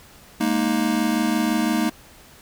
square chord, Ab suspended second, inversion none, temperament just, 207.7 / 233.6 / 311.5 Hz, Ab3 / Bb3 / Eb4, 0 / +4 / +2 cents, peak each -26 / -23 / -24 dBFS, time 0.4-1.9 s, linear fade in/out 10 ms, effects pink hiss -48 dBFS RMS until 2.41 s

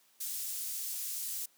pink high-pass noise, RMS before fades -38 dBFS, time 0.2-1.46 s, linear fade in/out 10 ms, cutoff 8000 Hz, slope 12 dB/octave, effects white hiss -67 dBFS RMS until 1.57 s + high-pass 200 Hz 12 dB/octave

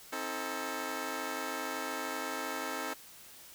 10% pulse chord, A diminished, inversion first, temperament just, 264 / 316.8 / 440 Hz, C4 / Eb4 / A4, +16 / +31 / 0 cents, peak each -32 dBFS, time 0.12-2.94 s, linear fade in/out 10 ms, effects white hiss -53 dBFS RMS until 3.54 s

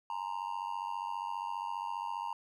triangle tone with amplitude modulation, 932.3 Hz, A#5, in tune, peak -29 dBFS, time 0.1-2.33 s, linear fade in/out 2 ms, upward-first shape sine, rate 94.9 Hz, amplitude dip 100%, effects none

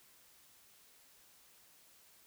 silence, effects white hiss -64 dBFS RMS until 2.26 s

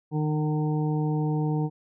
harmonic tone with a mistuned harmonic, 152.2 Hz, D#3, 38 cents flat, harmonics 1 / 2 / 3 / 5 / 6, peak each -24 / -30 / -34 / -38 / -40 dBFS, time 0.11-1.7 s, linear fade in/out 50 ms, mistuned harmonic 1, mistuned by +15 cents, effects none

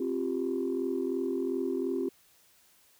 sine chord, C suspended fourth, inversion none, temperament equal with one note detuned, 265.1 / 349.2 / 392 Hz, C4 / F4 / G4, +23 / 0 / 0 cents, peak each -32 dBFS, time 0-2.09 s, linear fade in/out 5 ms, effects tanh soft clip ceiling -21 dBFS + white hiss -63 dBFS RMS until 2.99 s

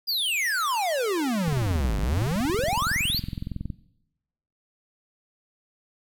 square exponential two-way sweep, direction down then up, 4978 to 46.25 to 4978 Hz, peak -24 dBFS, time 0.07-3.2 s, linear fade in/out 20 ms, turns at 1.99 s
click train, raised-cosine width 5 ms, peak -19 dBFS, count 49, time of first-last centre 1.48-3.702 s, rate 21.6 Hz
effects noise-tail reverb RT60 0.9 s tail -18 dB re dry

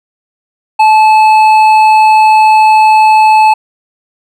sine tone with hard clipping, 867 Hz, A5, 26 cents flat, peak -4 dBFS, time 0.79-3.54 s, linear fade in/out 10 ms, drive 7 dB, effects none

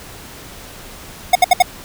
square tone bursts, 725 Hz, F#5, 35 cents flat, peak -6 dBFS, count 4, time 1.33-1.624 s, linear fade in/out 5 ms, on 24 ms, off 66 ms, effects pink hiss -36 dBFS RMS until 1.84 s

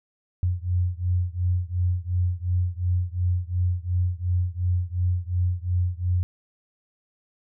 sine beating tone pair, 88.4 / 91.2 Hz, F2 / F#2, +22 / -24 cents, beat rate 2.8 Hz, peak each -24 / -25 dBFS, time 0.43-6.23 s, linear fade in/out 0 ms, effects none

